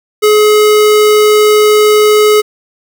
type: tone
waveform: square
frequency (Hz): 423.6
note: G#4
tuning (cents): +34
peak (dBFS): -5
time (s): 0.22-2.42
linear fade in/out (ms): 20
effects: none